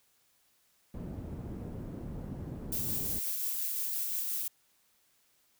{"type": "low-pass noise", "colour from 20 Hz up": "white", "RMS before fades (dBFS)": -41, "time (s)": [0.94, 3.19], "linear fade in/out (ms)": 2, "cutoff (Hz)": 230, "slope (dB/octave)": 12}
{"type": "noise with tremolo", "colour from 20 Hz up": "violet", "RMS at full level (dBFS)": -33, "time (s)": [2.72, 4.48], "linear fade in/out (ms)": 5, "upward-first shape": "triangle", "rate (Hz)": 5.7, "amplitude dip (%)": 25}
{"effects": ["white hiss -70 dBFS RMS until 5.59 s"]}